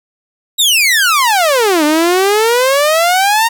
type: exponential two-way sweep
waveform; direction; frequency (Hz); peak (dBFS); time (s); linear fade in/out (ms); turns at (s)
sawtooth; down then up; 3900 to 293.7 to 937; -5; 0.58-3.49; 20; 1.84
effects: none